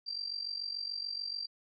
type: tone with amplitude modulation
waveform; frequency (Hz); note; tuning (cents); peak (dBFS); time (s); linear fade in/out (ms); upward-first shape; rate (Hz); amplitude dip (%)
sine; 4709; D8; +4; -32; 0.06-1.47; 20; sine; 46.9; 80
effects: none